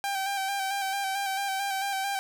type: tone with vibrato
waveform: sawtooth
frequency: 784 Hz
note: G5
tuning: in tune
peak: -24 dBFS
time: 0.04-2.19 s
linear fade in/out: 0 ms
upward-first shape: square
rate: 4.5 Hz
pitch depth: 28 cents each way
effects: none